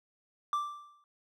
triangle tone with exponential decay, 1174.7 Hz, D6, in tune, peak -24 dBFS, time 0.53-1.04 s, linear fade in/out 1 ms, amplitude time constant 110 ms, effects none

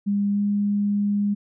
sine tone with pitch glide, 202.2 to 204.1 Hz, G#3 to G#3, -46 to -30 cents, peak -19 dBFS, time 0.06-1.35 s, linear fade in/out 20 ms, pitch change +16 cents, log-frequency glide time 0.32-0.4 s, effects none

